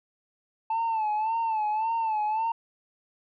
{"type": "tone with vibrato", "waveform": "sine", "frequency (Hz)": 880, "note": "A5", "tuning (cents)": 0, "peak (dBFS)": -22, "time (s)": [0.7, 2.52], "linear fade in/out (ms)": 5, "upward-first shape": "sine", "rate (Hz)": 1.8, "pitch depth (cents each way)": 74, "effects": ["tanh soft clip ceiling -23 dBFS"]}